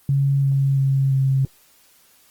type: tone with pitch steps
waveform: sine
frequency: 138.59 / 137.16 / 135.74 / 134.33 Hz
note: C#3 / C#3 / C#3 / C3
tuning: 0 / -18 / -36 / +46 cents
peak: -15 dBFS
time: 0.09-1.45 s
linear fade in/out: 2 ms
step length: 340 ms
effects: white hiss -55 dBFS RMS until 2.3 s + Opus 24 kbps